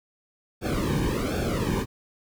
brown noise with flanger, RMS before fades -26 dBFS, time 0.61-1.86 s, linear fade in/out 50 ms, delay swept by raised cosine 1 to 1.51 ms, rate 1.3 Hz, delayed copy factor -1, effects none

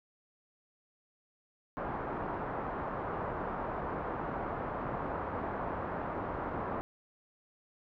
white low-pass noise, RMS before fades -37 dBFS, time 1.77-6.81 s, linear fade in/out 0 ms, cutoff 1200 Hz, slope 24 dB/octave, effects none

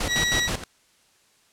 pink noise with tremolo, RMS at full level -26 dBFS, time 0-0.64 s, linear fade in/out 5 ms, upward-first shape square, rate 6.3 Hz, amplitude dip 75%
20% pulse tone, 1925 Hz, B6, 45 cents flat, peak -16 dBFS, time 0.07-0.5 s, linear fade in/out 50 ms
effects white hiss -61 dBFS RMS until 1.52 s + low-pass 9000 Hz 12 dB/octave

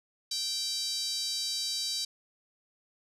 5% pulse tone with high-pass filter, 780 Hz, G5, 9 cents flat, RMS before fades -33 dBFS, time 0.31-2.05 s, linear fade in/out 5 ms, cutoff 4300 Hz, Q 5.5, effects resampled to 32000 Hz

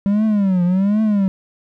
triangle tone with vibrato, 196 Hz, G3, in tune, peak -11 dBFS, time 0.06-1.28 s, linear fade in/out 0 ms, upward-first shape triangle, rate 1.3 Hz, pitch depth 210 cents each way, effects none

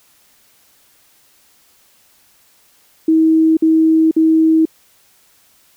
sine tone bursts, 320 Hz, D#4, 49 cents sharp, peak -8 dBFS, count 3, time 3.08-4.654 s, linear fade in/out 5 ms, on 490 ms, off 52 ms, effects white hiss -53 dBFS RMS until 5.76 s

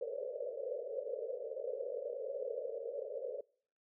white band-pass noise, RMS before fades -41 dBFS, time 0.01-3.41 s, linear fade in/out 5 ms, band 440 to 580 Hz, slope 96 dB/octave, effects noise-tail reverb RT60 0.6 s tail -26 dB re dry

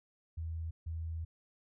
sine tone bursts at uneven times, 81.6 Hz, E2, 17 cents flat, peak -36 dBFS, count 2, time 0.37-0.71 / 0.86-1.25 s, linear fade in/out 10 ms, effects none

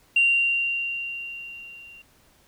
sine tone with level ramp, 2767 Hz, F7, 17 cents flat, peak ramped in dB -14 to -44 dBFS, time 0.16-2.02 s, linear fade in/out 5 ms, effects tanh soft clip ceiling -10 dBFS + pink hiss -59 dBFS RMS until 2.47 s

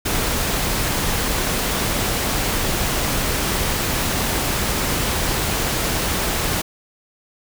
pink noise, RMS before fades -21 dBFS, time 0.05-6.62 s, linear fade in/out 10 ms, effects none

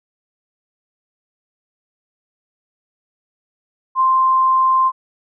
sine tone, 1046.5 Hz, C6, in tune, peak -11 dBFS, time 3.95-4.92 s, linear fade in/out 50 ms, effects none

